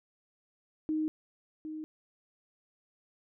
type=tone with echo; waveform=sine; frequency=311 Hz; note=D#4; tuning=1 cent flat; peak=-28 dBFS; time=0.89-1.08 s; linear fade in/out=0 ms; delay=760 ms; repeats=1; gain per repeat=-9 dB; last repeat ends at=1.84 s; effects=none